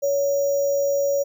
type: tone with sample-and-hold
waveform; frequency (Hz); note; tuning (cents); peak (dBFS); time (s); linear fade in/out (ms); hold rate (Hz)
sine; 561; C#5; +21; -18; 0.02-1.24; 20; 6300
effects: none